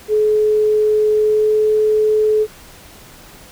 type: tone with pitch glide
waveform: sine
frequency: 426.7 to 429.4 Hz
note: G#4 to A4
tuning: +47 to -42 cents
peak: -11 dBFS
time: 0.08-2.47 s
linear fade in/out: 50 ms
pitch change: +11 cents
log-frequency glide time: 1.13-1.64 s
effects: pink hiss -41 dBFS RMS until 3.51 s